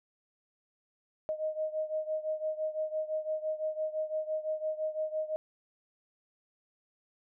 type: beating tone pair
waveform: sine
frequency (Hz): 621 / 626.9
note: D#5 / D#5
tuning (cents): -3 / +13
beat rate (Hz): 5.9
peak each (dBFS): -33 / -36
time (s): 1.29-5.36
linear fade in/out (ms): 0
effects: none